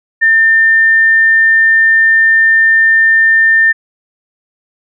sine tone, 1800 Hz, A6, 39 cents sharp, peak -5 dBFS, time 0.21-3.73 s, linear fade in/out 20 ms, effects none

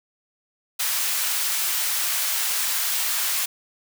white high-pass noise, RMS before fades -24 dBFS, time 0.79-3.46 s, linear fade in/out 10 ms, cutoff 1000 Hz, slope 12 dB/octave, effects none

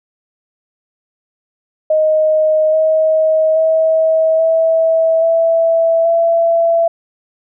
sine tone with pitch steps, 623 / 632.1 / 641.3 / 650.6 / 660 / 669.6 Hz, D#5 / D#5 / E5 / E5 / E5 / E5, +2 / +27 / -48 / -23 / +2 / +27 cents, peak -9 dBFS, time 1.9-6.88 s, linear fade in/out 5 ms, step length 830 ms, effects none

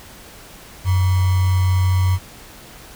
sine tone with sample-and-hold, 92.5 Hz, F#2, in tune, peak -13 dBFS, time 0.84-2.19 s, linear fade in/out 50 ms, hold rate 1050 Hz, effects pink hiss -41 dBFS RMS until 2.95 s

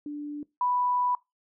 sine tone pair in turn, 293.7 / 987.9 Hz, D4 / B5, 0 / 0 cents, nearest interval octave + major sixth, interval 2100 cents, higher second, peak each -32 / -23 dBFS, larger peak second, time 0.06-0.43 / 0.61-1.15 s, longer second, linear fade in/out 2 ms, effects noise-tail reverb RT60 0.2 s tail -21 dB re dry

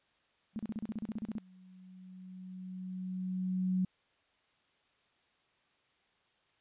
sine tone with exponential growth, 185 Hz, F#3, in tune, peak -27 dBFS, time 0.53-3.85 s, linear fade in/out 5 ms, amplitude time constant 720 ms
sine tone bursts, 218.2 Hz, A3, 14 cents flat, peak -34 dBFS, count 13, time 0.56-1.383 s, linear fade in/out 0 ms, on 31 ms, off 35 ms
effects white hiss -72 dBFS RMS until 6.6 s + resampled to 8000 Hz

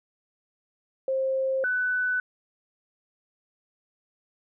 sine tone pair in turn, 530 / 1496.4 Hz, C5 / F#6, +22 / +19 cents, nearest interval octave + tritone, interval 1797 cents, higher second, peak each -23 dBFS, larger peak neither, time 1.08-1.64 / 1.64-2.2 s, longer neither, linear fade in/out 2 ms, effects none

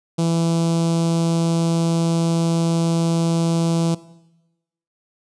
sawtooth tone with notch filter, 166.4 Hz, E3, 17 cents sharp, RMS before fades -19 dBFS, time 0.18-3.95 s, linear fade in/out 10 ms, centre 1800 Hz, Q 0.53, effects noise-tail reverb RT60 1.0 s tail -19 dB re dry + resampled to 22050 Hz

